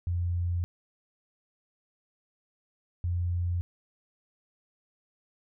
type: tone pair in turn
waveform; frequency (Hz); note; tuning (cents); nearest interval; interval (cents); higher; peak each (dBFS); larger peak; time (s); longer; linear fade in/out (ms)
sine; 87.31 / 87.62; F2 / F2; 0 / +6; unison; 6; second; -26; neither; 0.07-0.64 / 3.04-3.61; neither; 0
effects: none